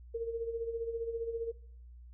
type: tone with tremolo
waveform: sine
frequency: 460.2 Hz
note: A#4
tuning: 22 cents flat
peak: -31 dBFS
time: 0.14-1.52 s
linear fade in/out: 10 ms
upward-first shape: sine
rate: 15 Hz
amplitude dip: 60%
effects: noise-tail reverb RT60 0.6 s tail -20 dB re dry + added 60 Hz sine -49 dBFS peak until 2.13 s